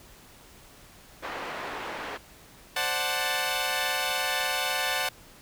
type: band-pass noise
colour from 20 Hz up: pink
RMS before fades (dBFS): -36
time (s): 1.22-2.18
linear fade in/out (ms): 20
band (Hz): 460 to 2300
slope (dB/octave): 12
type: chord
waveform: 10% pulse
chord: D dominant seventh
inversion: third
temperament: equal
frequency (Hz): 523.3 / 587.3 / 740 / 880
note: C5 / D5 / F#5 / A5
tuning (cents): 0 / 0 / 0 / 0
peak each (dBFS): -25 / -26 / -21 / -24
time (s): 2.76-5.09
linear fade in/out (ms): 5
effects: pink hiss -52 dBFS RMS until 5.41 s